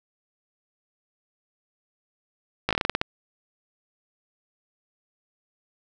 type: slowing click train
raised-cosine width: 0.3 ms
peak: -6 dBFS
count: 10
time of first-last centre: 2.69-3.014 s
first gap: 17 ms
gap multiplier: 1.18
effects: none